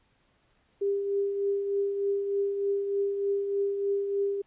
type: tone with tremolo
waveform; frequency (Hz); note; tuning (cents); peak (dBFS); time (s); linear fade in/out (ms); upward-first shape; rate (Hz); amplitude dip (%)
sine; 399.4; G4; +32; -23; 0.81-4.42; 10; triangle; 3.3; 50
effects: pink hiss -68 dBFS RMS until 4.46 s + resampled to 8000 Hz